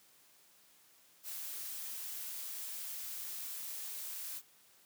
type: noise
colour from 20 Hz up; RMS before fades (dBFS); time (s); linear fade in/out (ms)
blue; -43; 1.23-4.42; 50
effects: white hiss -65 dBFS RMS until 4.85 s + high-pass 100 Hz 12 dB/octave